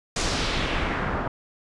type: noise with low-pass filter sweep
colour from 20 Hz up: pink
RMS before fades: -26 dBFS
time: 0.16-1.28 s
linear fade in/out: 5 ms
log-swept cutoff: 7100 to 1100 Hz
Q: 1.5
effects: resampled to 24000 Hz

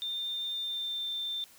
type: tone with pitch glide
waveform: sine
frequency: 3606 to 3573 Hz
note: A7 to A7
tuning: +42 to +26 cents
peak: -32 dBFS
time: 0.02-1.44 s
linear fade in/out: 0 ms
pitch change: -16 cents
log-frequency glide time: 0.49-1.07 s
effects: white hiss -57 dBFS RMS until 1.58 s

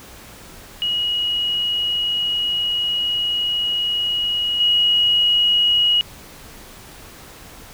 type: tone with level steps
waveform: sine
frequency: 2900 Hz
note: F#7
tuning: 35 cents flat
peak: -18 / -13 dBFS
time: 0.82-6.01 s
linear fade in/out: 0 ms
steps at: 4.6 s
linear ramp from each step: 5 ms
effects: pink hiss -41 dBFS RMS until 7.73 s

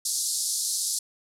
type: band-pass noise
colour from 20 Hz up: white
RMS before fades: -28 dBFS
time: 0.05-0.99 s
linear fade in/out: 5 ms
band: 4200 to 11000 Hz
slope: 48 dB/octave
effects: none

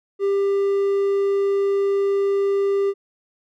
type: tone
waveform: triangle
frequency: 396.9 Hz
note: G4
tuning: 22 cents sharp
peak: -15 dBFS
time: 0.19-2.94 s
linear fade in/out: 50 ms
effects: none

